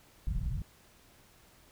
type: low-pass noise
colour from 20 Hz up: pink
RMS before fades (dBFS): -33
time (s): 0.27-0.62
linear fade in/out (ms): 2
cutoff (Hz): 170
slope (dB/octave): 48
effects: pink hiss -61 dBFS RMS until 1.71 s